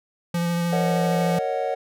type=tone with vibrato; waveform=square; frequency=171.6 Hz; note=F3; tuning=30 cents flat; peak=-22 dBFS; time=0.34-1.39 s; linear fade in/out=5 ms; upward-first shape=sine; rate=13 Hz; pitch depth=13 cents each way
type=chord; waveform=triangle; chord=D# minor seventh; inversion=second; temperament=equal with one note detuned; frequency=462.9 / 554.4 / 622.3 / 740 Hz; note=A#4 / C#5 / D#5 / F#5; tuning=-12 / 0 / 0 / 0 cents; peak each=-27 / -25 / -29 / -25 dBFS; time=0.72-1.75 s; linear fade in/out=10 ms
effects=none